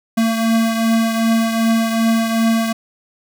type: beating tone pair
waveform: square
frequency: 226 / 228.6 Hz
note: A3 / A#3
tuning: +47 / -34 cents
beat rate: 2.6 Hz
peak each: -15 / -23 dBFS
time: 0.17-2.73 s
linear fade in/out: 10 ms
effects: none